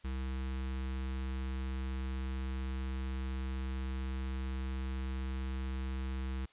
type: tone with notch filter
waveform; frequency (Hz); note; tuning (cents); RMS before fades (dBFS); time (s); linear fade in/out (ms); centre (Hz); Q
square; 65.41; C2; 0; -37; 0.04-6.46; 10; 630; 1.3
effects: white hiss -65 dBFS RMS until 6.52 s + resampled to 8000 Hz